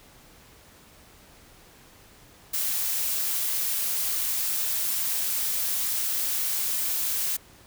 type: noise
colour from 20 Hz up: blue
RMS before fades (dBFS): -27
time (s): 2.53-7.37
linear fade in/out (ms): 10
effects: pink hiss -53 dBFS RMS until 7.66 s